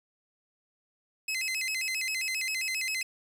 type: tone with vibrato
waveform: sawtooth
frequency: 2302 Hz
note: D7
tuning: 35 cents flat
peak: -26 dBFS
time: 1.28-3.03 s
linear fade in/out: 5 ms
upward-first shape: square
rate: 7.5 Hz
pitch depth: 190 cents each way
effects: low-pass 12000 Hz 12 dB/octave + 9-bit